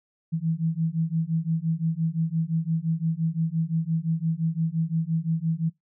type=beating tone pair; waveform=sine; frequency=160 / 165.8 Hz; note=D#3 / E3; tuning=+49 / +10 cents; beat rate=5.8 Hz; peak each=-26 dBFS; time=0.32-5.7 s; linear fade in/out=20 ms; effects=noise-tail reverb RT60 0.2 s tail -25 dB re dry